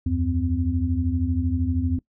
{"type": "tone cluster", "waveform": "sine", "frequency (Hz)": [79.2, 92, 256.9], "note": ["D#2", "F#2", "C4"], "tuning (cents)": [31, -9, -32], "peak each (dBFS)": -25, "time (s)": [0.06, 1.99], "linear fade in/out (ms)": 5, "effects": ["noise-tail reverb RT60 0.1 s tail -21 dB re dry"]}